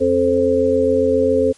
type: harmonic tone with a mistuned harmonic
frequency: 87.31 Hz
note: F2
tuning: in tune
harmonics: 1 / 3 / 5 / 6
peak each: -28 / -19 / -16 / -16 dBFS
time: 0-1.53 s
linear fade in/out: 20 ms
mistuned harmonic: 3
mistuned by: +23 cents
effects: white hiss -49 dBFS RMS until 1.57 s + MP3 48 kbps